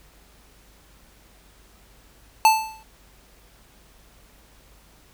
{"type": "tone with exponential decay", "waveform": "square", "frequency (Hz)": 879, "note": "A5", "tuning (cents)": -2, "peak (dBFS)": -10, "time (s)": [2.45, 2.83], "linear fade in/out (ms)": 1, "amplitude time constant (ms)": 81, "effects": ["added 50 Hz sine -55 dBFS peak until 5.13 s", "pink hiss -55 dBFS RMS until 5.13 s"]}